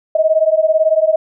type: beating tone pair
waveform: sine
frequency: 624 / 642 Hz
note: D#5 / E5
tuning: +5 / -46 cents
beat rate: 18 Hz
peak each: -13 / -13 dBFS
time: 0.15-1.16 s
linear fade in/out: 5 ms
effects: none